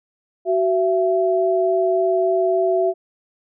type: tone pair together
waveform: sine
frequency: 375.7 / 669.4 Hz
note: F#4 / E5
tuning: +26 / +26 cents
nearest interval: minor seventh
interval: 1000 cents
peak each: -18 dBFS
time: 0.45-2.94 s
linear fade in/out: 50 ms
effects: none

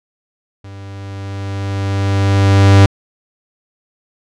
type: tone with level ramp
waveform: 45% pulse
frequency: 98.5 Hz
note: G2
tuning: 9 cents sharp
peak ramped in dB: -31 to -3 dBFS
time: 0.64-2.86 s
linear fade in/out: 5 ms
effects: low-pass 6000 Hz 12 dB/octave

